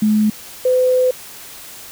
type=tone pair in turn; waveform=sine; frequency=213.4 / 507.6 Hz; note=G#3 / B4; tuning=+47 / +47 cents; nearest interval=octave + minor third; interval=1500 cents; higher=second; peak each=-11 dBFS; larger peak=neither; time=0.02-0.3 / 0.65-1.11 s; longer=second; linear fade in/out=5 ms; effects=white hiss -36 dBFS RMS until 1.91 s